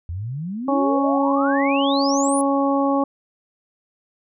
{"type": "exponential sweep", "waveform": "sine", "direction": "up", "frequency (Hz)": [80, 10340], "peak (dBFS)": -25, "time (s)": [0.09, 2.41], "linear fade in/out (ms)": 0}
{"type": "harmonic tone", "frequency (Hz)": 277.2, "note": "C#4", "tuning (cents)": 0, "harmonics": [1, 2, 3, 4], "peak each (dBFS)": [-19, -22, -24, -25], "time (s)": [0.68, 3.04], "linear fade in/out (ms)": 5}
{"effects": []}